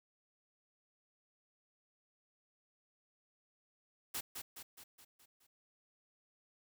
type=noise with echo; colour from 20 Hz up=white; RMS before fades=-40 dBFS; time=4.14-4.21 s; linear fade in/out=10 ms; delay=210 ms; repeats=6; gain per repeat=-5 dB; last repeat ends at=5.47 s; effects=none